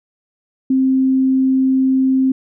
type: tone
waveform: sine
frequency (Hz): 263.2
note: C4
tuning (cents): +10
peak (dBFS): -11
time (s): 0.7-2.32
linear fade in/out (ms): 5
effects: none